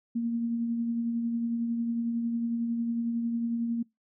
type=tone with tremolo; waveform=sine; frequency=233.1 Hz; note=A#3; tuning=in tune; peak=-25 dBFS; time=0.15-3.83 s; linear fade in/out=10 ms; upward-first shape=triangle; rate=11 Hz; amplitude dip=35%; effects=noise-tail reverb RT60 0.2 s tail -25 dB re dry